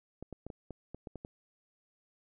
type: clicks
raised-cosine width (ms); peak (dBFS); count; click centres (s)
2; -29; 9; 0.226 / 0.327 / 0.466 / 0.502 / 0.707 / 0.946 / 1.072 / 1.157 / 1.249
effects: none